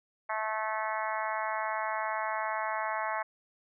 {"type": "harmonic tone", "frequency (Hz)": 217.5, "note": "A3", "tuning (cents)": -20, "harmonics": [3, 4, 5, 6, 7, 8, 9, 10], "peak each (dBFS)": [-37, -35, -36, -41, -41, -41, -42, -43], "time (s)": [0.29, 3.23], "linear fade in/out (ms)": 10, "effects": []}